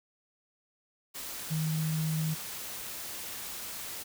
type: tone in noise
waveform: sine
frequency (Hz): 157.4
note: D#3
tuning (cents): +20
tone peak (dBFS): -28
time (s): 1.5-2.35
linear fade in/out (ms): 20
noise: white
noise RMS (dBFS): -40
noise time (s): 1.14-4.04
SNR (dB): +9
effects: none